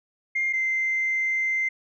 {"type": "tone pair in turn", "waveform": "sine", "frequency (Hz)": [2115, 2081], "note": ["C7", "C7"], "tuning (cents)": [18, -10], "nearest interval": "unison", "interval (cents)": 28, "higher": "first", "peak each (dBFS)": -21, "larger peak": "neither", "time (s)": [[0.35, 0.53], [0.53, 1.69]], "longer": "second", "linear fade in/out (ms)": 10, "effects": ["tanh soft clip ceiling -17 dBFS"]}